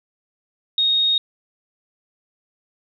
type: tone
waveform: sine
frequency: 3729 Hz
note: A#7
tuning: in tune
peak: -15 dBFS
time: 0.78-1.18 s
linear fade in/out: 2 ms
effects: none

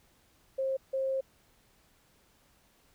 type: tone bursts at uneven times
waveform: sine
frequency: 533 Hz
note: C5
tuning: 32 cents sharp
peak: -28 dBFS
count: 2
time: 0.58-0.77 / 0.93-1.21 s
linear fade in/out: 10 ms
effects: pink hiss -66 dBFS RMS until 2.94 s

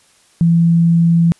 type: tone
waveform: sine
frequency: 168 Hz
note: E3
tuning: 33 cents sharp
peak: -8 dBFS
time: 0.41-1.32 s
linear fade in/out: 0 ms
effects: white hiss -52 dBFS RMS until 1.39 s + resampled to 24000 Hz

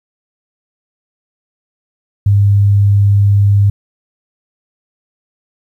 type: tone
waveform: sine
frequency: 100.9 Hz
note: G#2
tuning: 49 cents flat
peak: -6 dBFS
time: 2.26-3.7 s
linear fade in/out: 5 ms
effects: 8-bit

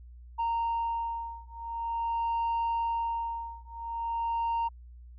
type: beating tone pair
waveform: sine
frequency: 925 / 925.46 Hz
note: A#5 / A#5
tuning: -14 / -13 cents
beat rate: 0.46 Hz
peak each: -30 dBFS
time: 0.38-4.69 s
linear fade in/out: 20 ms
effects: tanh soft clip ceiling -25 dBFS + added 60 Hz sine -46 dBFS peak until 5.18 s

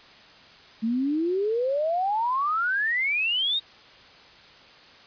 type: exponential sweep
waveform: sine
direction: up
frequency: 217.5 to 3806 Hz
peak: -22 dBFS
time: 0.82-3.6 s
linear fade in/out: 20 ms
effects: white hiss -50 dBFS RMS until 5.06 s + resampled to 11025 Hz

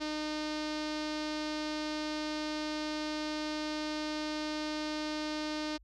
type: tone with low-pass filter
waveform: sawtooth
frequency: 305.2 Hz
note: D#4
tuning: 33 cents flat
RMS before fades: -36 dBFS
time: 0-5.78 s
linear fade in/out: 20 ms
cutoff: 4800 Hz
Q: 2.6
effects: added 50 Hz sine -57 dBFS peak until 5.83 s

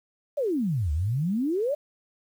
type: exponential two-way sweep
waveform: sine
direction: down then up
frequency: 615 to 70.8 to 615 Hz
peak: -23 dBFS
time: 0.37-1.75 s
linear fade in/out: 10 ms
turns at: 0.92 s
effects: 9-bit

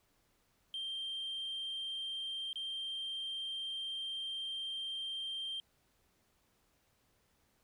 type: tone with dropouts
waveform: sine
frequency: 3164 Hz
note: G7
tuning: 15 cents sharp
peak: -36 dBFS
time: 0.74-5.6 s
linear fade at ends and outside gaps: 1 ms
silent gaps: 2.53-2.557 s
effects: tanh soft clip ceiling -35 dBFS + pink hiss -74 dBFS RMS until 7.63 s

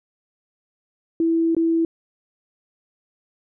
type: tone with dropouts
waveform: sine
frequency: 329.6 Hz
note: E4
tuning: in tune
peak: -16 dBFS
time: 1.2-1.85 s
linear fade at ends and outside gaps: 2 ms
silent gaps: 1.549-1.566 s
effects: none

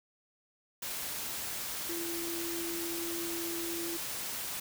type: tone in noise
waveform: sine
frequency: 338.2 Hz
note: E4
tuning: 44 cents sharp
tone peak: -37 dBFS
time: 1.89-3.97 s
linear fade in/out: 5 ms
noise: white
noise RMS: -38 dBFS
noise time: 0.82-4.6 s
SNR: -2 dB
effects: none

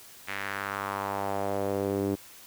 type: tone with band-pass filter sweep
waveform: sawtooth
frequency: 99.2 Hz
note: G2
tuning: 21 cents sharp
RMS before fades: -31 dBFS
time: 0.27-2.16 s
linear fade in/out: 20 ms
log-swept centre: 2100 to 330 Hz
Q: 2.2
effects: white hiss -50 dBFS RMS until 2.46 s

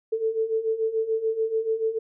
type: beating tone pair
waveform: sine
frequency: 440 / 446.9 Hz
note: A4 / A4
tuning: 0 / +27 cents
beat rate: 6.9 Hz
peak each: -28 / -24 dBFS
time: 0.12-1.99 s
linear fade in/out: 10 ms
effects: none

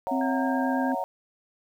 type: chord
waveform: sine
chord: F# dominant seventh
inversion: second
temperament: just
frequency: 555 / 666 / 740 / 925 Hz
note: C#5 / E5 / F#5 / A#5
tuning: +2 / +18 / 0 / -14 cents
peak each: -33 / -34 / -31 / -31 dBFS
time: 0.07-1.04 s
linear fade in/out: 0 ms
type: tone with pitch glide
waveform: sine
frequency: 262.9 to 261.2 Hz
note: C4 to C4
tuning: +8 to -3 cents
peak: -25 dBFS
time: 0.11-0.95 s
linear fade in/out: 10 ms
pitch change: -11 cents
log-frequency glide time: 0.48-0.56 s
type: tone with vibrato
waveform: sine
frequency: 1606 Hz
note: G6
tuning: 41 cents sharp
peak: -35 dBFS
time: 0.21-0.92 s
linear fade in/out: 2 ms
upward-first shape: triangle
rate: 9.2 Hz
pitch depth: 15 cents each way
effects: 9-bit

